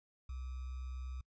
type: tone with sample-and-hold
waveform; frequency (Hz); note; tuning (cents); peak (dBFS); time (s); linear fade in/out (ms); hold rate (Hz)
sine; 64.1; C2; -35; -40; 0.29-1.21; 5; 1225
effects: noise-tail reverb RT60 0.1 s tail -26 dB re dry + resampled to 16000 Hz